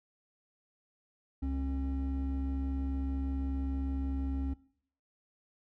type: tone pair together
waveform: triangle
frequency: 68.3 / 270 Hz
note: C#2 / C#4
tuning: -25 / -45 cents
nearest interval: 2 octaves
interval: 2380 cents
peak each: -30 / -33 dBFS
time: 1.42-4.54 s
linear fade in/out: 10 ms
effects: noise-tail reverb RT60 0.6 s tail -21 dB re dry + tanh soft clip ceiling -24 dBFS